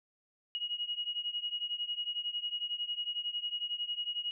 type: beating tone pair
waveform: sine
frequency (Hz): 2890 / 2901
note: F#7 / F#7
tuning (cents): -41 / -35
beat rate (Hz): 11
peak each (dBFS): -36 / -38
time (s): 0.55-4.31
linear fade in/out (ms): 0
effects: none